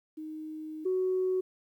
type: tone pair in turn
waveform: sine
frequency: 311.1 / 371.8 Hz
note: D#4 / F#4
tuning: 0 / +8 cents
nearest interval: minor third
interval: 308 cents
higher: second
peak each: -37 / -25 dBFS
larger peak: second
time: 0.17-0.85 / 0.85-1.41 s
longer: first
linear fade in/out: 10 ms
effects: tanh soft clip ceiling -21 dBFS + 11-bit